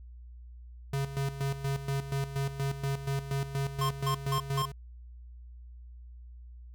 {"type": "tone with tremolo", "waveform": "square", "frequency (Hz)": 137.9, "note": "C#3", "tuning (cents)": -9, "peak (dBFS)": -29, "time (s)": [0.93, 4.72], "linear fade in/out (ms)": 5, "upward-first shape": "square", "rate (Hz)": 4.2, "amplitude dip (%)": 70}
{"type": "tone bursts", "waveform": "square", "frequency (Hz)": 1061, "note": "C6", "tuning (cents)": 24, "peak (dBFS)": -30, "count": 4, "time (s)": [3.81, 4.656], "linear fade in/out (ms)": 5, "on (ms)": 84, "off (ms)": 170}
{"effects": ["added 60 Hz sine -45 dBFS peak until 6.74 s"]}